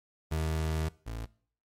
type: tone pair in turn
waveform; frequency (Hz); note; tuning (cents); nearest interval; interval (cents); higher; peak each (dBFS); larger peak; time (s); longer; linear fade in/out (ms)
30% pulse; 79 / 56.09; D#2 / A1; +27 / +34; tritone; 593; first; -26 / -33; first; 0.31-0.89 / 1.06-1.26; first; 10
effects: noise-tail reverb RT60 0.5 s tail -21 dB re dry + MP3 64 kbps